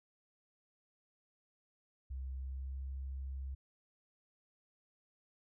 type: tone with pitch glide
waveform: sine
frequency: 65.7 to 66.89 Hz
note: C2 to C2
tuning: +8 to +39 cents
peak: -39 dBFS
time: 2.1-3.55 s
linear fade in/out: 10 ms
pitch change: +31 cents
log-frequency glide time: 2.34-2.79 s
effects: none